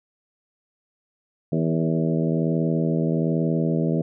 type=harmonic tone with a mistuned harmonic; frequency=81.2 Hz; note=E2; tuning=26 cents flat; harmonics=2 / 3 / 4 / 5 / 6 / 7 / 8; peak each=-22 / -26 / -28 / -30 / -32 / -33 / -34 dBFS; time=1.52-4.02 s; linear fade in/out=5 ms; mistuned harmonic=6; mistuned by=-27 cents; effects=none